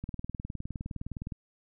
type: click train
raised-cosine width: 5 ms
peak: -24 dBFS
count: 26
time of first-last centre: 0.04-1.322 s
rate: 19.5 Hz
effects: none